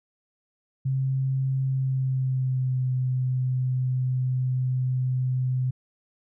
sine tone with pitch glide, 133.1 to 128.12 Hz, C3 to C3, +30 to -36 cents, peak -22 dBFS, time 0.85-5.71 s, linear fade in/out 10 ms, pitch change -66 cents, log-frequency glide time 1.65-2.87 s, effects none

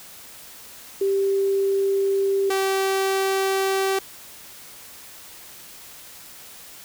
sine / sawtooth tone pair in turn, 392 / 386.4 Hz, G4 / G4, 0 / -25 cents, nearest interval unison, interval 25 cents, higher first, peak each -18 / -16 dBFS, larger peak second, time 1.01-2.5 / 2.5-3.99 s, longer neither, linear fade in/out 5 ms, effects white hiss -43 dBFS RMS until 6.84 s

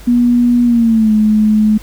sine tone with pitch glide, 241.8 to 214.2 Hz, B3 to A3, -36 to -46 cents, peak -7 dBFS, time 0.07-1.78 s, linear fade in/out 10 ms, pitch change -210 cents, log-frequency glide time 0.64-1.13 s, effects added 50 Hz sine -32 dBFS peak until 1.82 s + pink hiss -39 dBFS RMS until 1.82 s

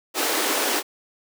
pink high-pass noise, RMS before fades -23 dBFS, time 0.14-0.83 s, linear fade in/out 50 ms, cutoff 280 Hz, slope 48 dB/octave, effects none

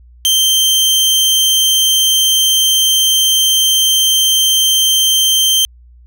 sawtooth tone, 3136 Hz, G7, in tune, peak -6 dBFS, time 0.25-5.65 s, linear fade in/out 0 ms, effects added 60 Hz sine -39 dBFS peak until 6.06 s

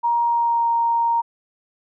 sine tone with pitch glide, 942 to 931.2 Hz, A#5 to A#5, +18 to -2 cents, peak -16 dBFS, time 0.03-1.22 s, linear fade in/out 20 ms, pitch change -20 cents, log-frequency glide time 0.23-0.68 s, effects none

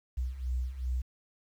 sine beating tone pair, 61.1 / 63.7 Hz, B1 / C2, -18 / -46 cents, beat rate 2.6 Hz, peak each -36 / -32 dBFS, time 0.17-1.02 s, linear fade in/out 10 ms, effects 10-bit

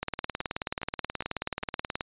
two click trains, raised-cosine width 0.3 ms, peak -23 / -14 dBFS, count 4 / 38, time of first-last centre 0.41-1.63 / 0.03-2.009 s, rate 2.46 / 18.7 Hz, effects resampled to 8000 Hz

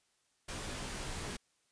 pink noise with comb filter, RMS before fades -41 dBFS, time 0.48-1.37 s, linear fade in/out 10 ms, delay 18 ms, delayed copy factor -1, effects white hiss -75 dBFS RMS until 1.71 s + resampled to 22050 Hz

